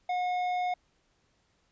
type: tone with tanh clipping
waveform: sine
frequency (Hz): 723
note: F#5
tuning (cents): -40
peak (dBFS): -29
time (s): 0.09-0.74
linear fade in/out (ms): 5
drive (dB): 10
effects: pink hiss -71 dBFS RMS until 1.71 s + resampled to 16000 Hz